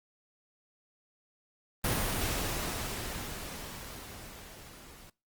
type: noise with level ramp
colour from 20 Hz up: pink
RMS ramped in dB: -29 to -53 dBFS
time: 1.84-5.1 s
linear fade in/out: 5 ms
effects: noise-tail reverb RT60 0.3 s tail -23 dB re dry + Opus 32 kbps